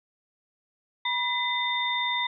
sine tone cluster, 973 / 2021 / 3619 Hz, B5 / B6 / A7, -26 / +39 / +48 cents, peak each -29 dBFS, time 1.05-2.27 s, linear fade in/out 5 ms, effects none

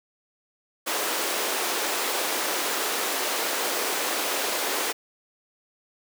pink high-pass noise, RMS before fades -27 dBFS, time 0.86-4.93 s, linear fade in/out 20 ms, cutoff 350 Hz, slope 24 dB/octave, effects none

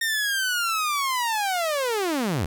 sawtooth linear sweep, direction down, 1839 to 69.3 Hz, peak -19 dBFS, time 0.01-2.46 s, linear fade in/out 5 ms, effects none

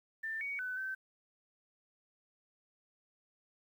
sine tone with pitch steps, 1785 / 2244 / 1504 / 1543 Hz, A6 / C#7 / F#6 / G6, +24 / +21 / +28 / -28 cents, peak -36 dBFS, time 0.23-0.95 s, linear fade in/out 10 ms, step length 180 ms, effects 11-bit

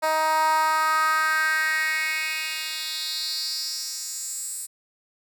10% pulse tone with high-pass filter sweep, 314 Hz, D#4, 16 cents sharp, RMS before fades -25 dBFS, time 0.02-4.67 s, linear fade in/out 20 ms, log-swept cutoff 720 to 8900 Hz, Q 4, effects none

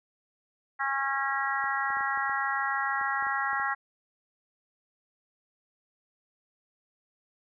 harmonic tone, 273.3 Hz, C#4, 24 cents flat, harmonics 3 / 4 / 5 / 6 / 7, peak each -33 / -33 / -33 / -33 / -33 dBFS, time 0.79-3.75 s, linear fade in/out 20 ms
clicks, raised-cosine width 1 ms, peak -34 dBFS, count 11, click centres 1.641 / 1.904 / 1.97 / 2.008 / 2.175 / 2.296 / 3.013 / 3.225 / 3.268 / 3.531 / 3.599 s
effects none

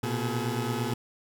20% pulse tone cluster, 116.4 / 125.3 / 425.9 Hz, A#2 / B2 / G#4, -2 / +25 / +44 cents, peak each -26 / -27 / -30 dBFS, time 0.03-0.94 s, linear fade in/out 5 ms, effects none

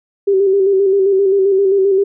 sine tone with vibrato, 390 Hz, G4, 9 cents flat, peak -9 dBFS, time 0.27-2.04 s, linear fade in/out 10 ms, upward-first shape square, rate 7.6 Hz, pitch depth 40 cents each way, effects none

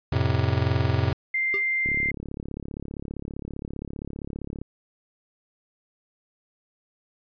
square chord, F major, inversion none, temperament just, 87.31 / 109.13 / 130.96 Hz, F2 / A2 / C3, 0 / -14 / +2 cents, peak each -26 dBFS, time 0.12-1.13 s, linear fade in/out 5 ms
sine tone, 2093 Hz, C7, in tune, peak -22 dBFS, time 1.34-2.11 s, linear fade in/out 5 ms
square tone with exponential decay, 397.1 Hz, G4, 22 cents sharp, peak -27 dBFS, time 1.54-1.66 s, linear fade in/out 0 ms, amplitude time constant 24 ms
click train, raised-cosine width 3 ms, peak -21 dBFS, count 98, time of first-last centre 1.86-4.616 s, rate 35.2 Hz
effects resampled to 11025 Hz

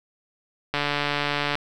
click train, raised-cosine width 0.3 ms, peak -8 dBFS, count 119, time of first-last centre 0.74-1.554 s, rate 145 Hz, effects none

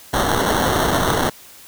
white noise with sample-and-hold, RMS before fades -18 dBFS, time 0.13-1.3 s, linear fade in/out 10 ms, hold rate 2450 Hz, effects white hiss -43 dBFS RMS until 1.67 s

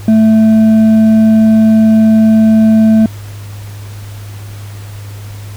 sine tone with hard clipping, 220 Hz, A3, in tune, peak -5 dBFS, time 0.08-3.06 s, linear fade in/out 2 ms, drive 4 dB, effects added 102 Hz sine -24 dBFS peak until 5.56 s + pink hiss -36 dBFS RMS until 5.56 s

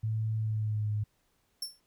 sine tone with pitch glide, 110 to 105.52 Hz, A2 to G#2, 0 to +28 cents, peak -28 dBFS, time 0.03-1.04 s, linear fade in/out 10 ms, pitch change -72 cents, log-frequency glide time 0.37-0.9 s
sawtooth tone with exponential decay, 5420 Hz, E8, 47 cents sharp, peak -28 dBFS, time 1.62-1.8 s, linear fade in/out 5 ms, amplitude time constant 37 ms
effects pink hiss -73 dBFS RMS until 1.86 s

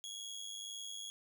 25% pulse tone with amplitude modulation, 3322 Hz, G#7, in tune, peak -37 dBFS, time 0.04-1.1 s, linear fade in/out 0 ms, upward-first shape sine, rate 102 Hz, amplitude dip 60%, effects none

